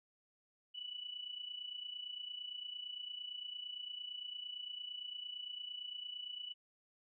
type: tone with amplitude modulation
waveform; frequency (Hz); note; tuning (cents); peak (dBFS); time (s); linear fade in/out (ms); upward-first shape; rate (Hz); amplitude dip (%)
sine; 2960; F#7; 0; -40; 0.74-6.54; 20; sine; 28.8; 70
effects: none